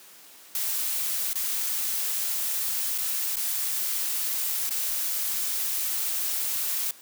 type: noise with dropouts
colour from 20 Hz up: blue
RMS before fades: -28 dBFS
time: 0.55-6.91 s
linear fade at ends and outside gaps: 2 ms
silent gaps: 1.332-1.355 / 2.979-2.983 / 3.358-3.367 / 4.694-4.707 s
effects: white hiss -50 dBFS RMS until 7.01 s + high-pass 200 Hz 12 dB/octave